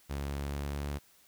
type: tone with pitch glide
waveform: sawtooth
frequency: 70.4 to 71.75 Hz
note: C#2 to D2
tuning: +27 to -40 cents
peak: -30 dBFS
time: 0.09-0.99 s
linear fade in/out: 20 ms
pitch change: +33 cents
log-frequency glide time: 0.33-0.87 s
effects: white hiss -63 dBFS RMS until 1.27 s